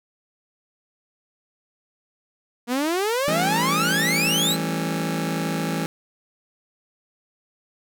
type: exponential sweep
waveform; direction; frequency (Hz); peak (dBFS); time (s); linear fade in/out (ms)
sawtooth; up; 233.1 to 4186; -17; 2.67-4.57; 50
type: chord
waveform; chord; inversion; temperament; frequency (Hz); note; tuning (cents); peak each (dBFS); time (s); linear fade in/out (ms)
sawtooth; A dominant seventh; second; just; 165 / 198 / 220 / 275; E3 / G3 / A3 / C#4; +2 / +18 / 0 / -14; -22 / -27 / -27 / -26; 3.28-5.86; 0
effects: none